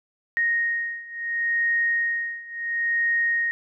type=beating tone pair; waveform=sine; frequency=1864.7 / 1865.42 Hz; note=A#6 / A#6; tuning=0 / +1 cents; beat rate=0.72 Hz; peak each=-26 / -24 dBFS; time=0.37-3.51 s; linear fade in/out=0 ms; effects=none